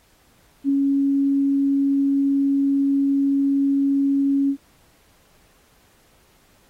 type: tone with ADSR envelope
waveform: sine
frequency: 277.2 Hz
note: C#4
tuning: in tune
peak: -14 dBFS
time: 0.64-4.57 s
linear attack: 51 ms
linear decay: 4 ms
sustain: -2 dB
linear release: 78 ms
effects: pink hiss -58 dBFS RMS until 6.69 s + AAC 48 kbps